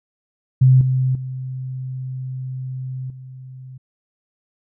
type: tone with level steps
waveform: sine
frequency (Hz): 129.7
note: C3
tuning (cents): -15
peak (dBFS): -8 / -15 / -25 / -34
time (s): 0.61-3.78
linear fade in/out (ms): 10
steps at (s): 0.81 / 1.15 / 3.1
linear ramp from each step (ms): 2
effects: none